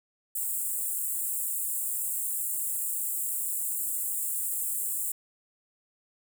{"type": "high-pass noise", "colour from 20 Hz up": "pink", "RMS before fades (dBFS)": -31, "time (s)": [0.35, 5.12], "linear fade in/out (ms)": 5, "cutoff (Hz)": 7500, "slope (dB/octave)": 96, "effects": []}